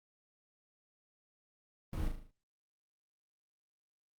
brown noise with echo, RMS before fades -36 dBFS, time 1.93-2.08 s, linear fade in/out 2 ms, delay 38 ms, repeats 6, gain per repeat -5 dB, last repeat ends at 2.308 s, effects noise-tail reverb RT60 0.2 s tail -23 dB re dry + Opus 32 kbps

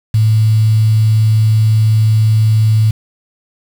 sine tone with quantisation, 109.3 Hz, A2, 11 cents flat, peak -7 dBFS, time 0.14-2.91 s, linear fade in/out 5 ms, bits 5, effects none

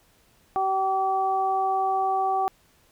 harmonic tone, 383.9 Hz, G4, 36 cents flat, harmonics 1 / 2 / 3, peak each -31 / -22 / -30 dBFS, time 0.56-2.48 s, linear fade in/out 0 ms, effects pink hiss -61 dBFS RMS until 2.91 s

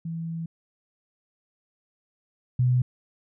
sine tone pair in turn, 164.9 / 125.23 Hz, E3 / B2, +1 / +24 cents, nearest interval perfect fourth, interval 477 cents, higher first, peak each -29 / -18 dBFS, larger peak second, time 0.05-0.46 / 2.59-2.82 s, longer first, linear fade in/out 5 ms, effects none

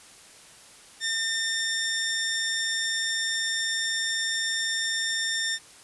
15% pulse tone, 1808 Hz, A6, 47 cents sharp, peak -19 dBFS, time 1-5.59 s, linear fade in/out 50 ms, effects white hiss -50 dBFS RMS until 5.83 s + resampled to 24000 Hz

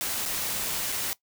white noise with dropouts, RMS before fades -30 dBFS, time 0.01-1.13 s, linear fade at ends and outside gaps 0 ms, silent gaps 0.254-0.26 / 0.919-0.923 s, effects noise-tail reverb RT60 0.1 s tail -19 dB re dry

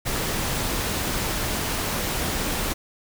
pink noise, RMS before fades -26 dBFS, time 0.05-2.74 s, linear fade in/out 20 ms, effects none

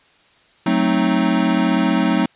square chord, F# diminished seventh, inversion none, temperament equal, 185 / 220 / 261.6 / 311.1 Hz, F#3 / A3 / C4 / Eb4, 0 / 0 / 0 / 0 cents, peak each -21 dBFS, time 0.66-2.26 s, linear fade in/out 5 ms, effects white hiss -54 dBFS RMS until 2.35 s + resampled to 8000 Hz

